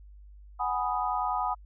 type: chord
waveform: sine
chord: G# minor seventh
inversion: third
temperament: equal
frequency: 740 / 830.6 / 987.8 / 1244.5 Hz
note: F#5 / G#5 / B5 / D#6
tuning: 0 / 0 / 0 / 0 cents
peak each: -32 dBFS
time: 0.59-1.55 s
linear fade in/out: 20 ms
effects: added 50 Hz sine -47 dBFS peak until 1.65 s